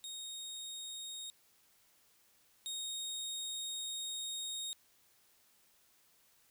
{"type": "tone pair in turn", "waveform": "25% pulse", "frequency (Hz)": [3729, 3729], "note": ["A#7", "A#7"], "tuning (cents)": [0, 0], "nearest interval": "unison", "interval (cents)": 0, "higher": "neither", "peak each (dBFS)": [-39, -35], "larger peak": "second", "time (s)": [[0.04, 1.3], [2.66, 4.73]], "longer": "second", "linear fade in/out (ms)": 0, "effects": ["white hiss -69 dBFS RMS until 6.5 s"]}